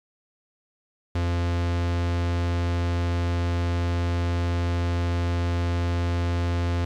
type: tone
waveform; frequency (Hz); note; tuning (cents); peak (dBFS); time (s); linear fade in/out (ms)
45% pulse; 86.5; F2; -16; -22; 1.15-6.85; 5
effects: low-pass 5000 Hz 12 dB/octave + 9-bit